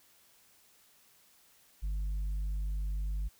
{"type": "tone with tanh clipping", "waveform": "sine", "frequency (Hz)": 50, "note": "G1", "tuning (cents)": 35, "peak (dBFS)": -32, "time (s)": [1.82, 3.29], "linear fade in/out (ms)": 20, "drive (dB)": 3, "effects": ["white hiss -64 dBFS RMS until 3.39 s"]}